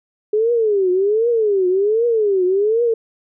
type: tone with vibrato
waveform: sine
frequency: 415.3 Hz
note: G#4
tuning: in tune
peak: -13 dBFS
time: 0.33-2.94 s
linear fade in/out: 5 ms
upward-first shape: triangle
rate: 1.3 Hz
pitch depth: 260 cents each way
effects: none